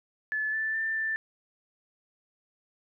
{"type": "tone with pitch steps", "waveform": "sine", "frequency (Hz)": [1729, 1760, 1782, 1772], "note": ["A6", "A6", "A6", "A6"], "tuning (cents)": [-31, 0, 22, 12], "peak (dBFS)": -27, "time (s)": [0.32, 1.16], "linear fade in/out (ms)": 0, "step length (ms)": 210, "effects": []}